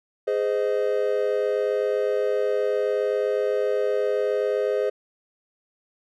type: chord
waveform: triangle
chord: Ab major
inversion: none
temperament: equal with one note detuned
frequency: 415.3 / 514.6 / 622.3 Hz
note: Ab4 / C5 / Eb5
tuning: 0 / -29 / 0 cents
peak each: -22 / -23 / -26 dBFS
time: 0.27-4.9 s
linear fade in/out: 10 ms
effects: none